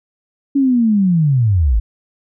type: linear sweep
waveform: sine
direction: down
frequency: 282.9 to 47.37 Hz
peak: -10 dBFS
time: 0.55-1.8 s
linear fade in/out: 10 ms
effects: none